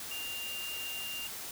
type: tone in noise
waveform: sine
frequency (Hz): 2794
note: F7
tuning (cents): 0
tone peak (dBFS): -38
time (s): 0.11-1.27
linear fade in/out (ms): 2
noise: white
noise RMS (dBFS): -42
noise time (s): 0-1.51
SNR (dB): +1
effects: none